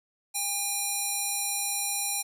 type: tone with band-pass filter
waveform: square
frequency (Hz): 807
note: G#5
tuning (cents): -50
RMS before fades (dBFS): -30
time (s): 0.34-2.23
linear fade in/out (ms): 20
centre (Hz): 9800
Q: 1.5
effects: 10-bit